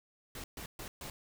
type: noise bursts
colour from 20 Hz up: pink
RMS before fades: -44 dBFS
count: 4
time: 0.35-1.1 s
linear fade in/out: 2 ms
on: 90 ms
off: 130 ms
effects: none